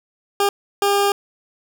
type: tone bursts at uneven times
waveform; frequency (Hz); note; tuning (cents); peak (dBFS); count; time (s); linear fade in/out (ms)
20% pulse; 402.5; G4; +46; -10; 2; 0.4-0.49 / 0.82-1.12; 2
effects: none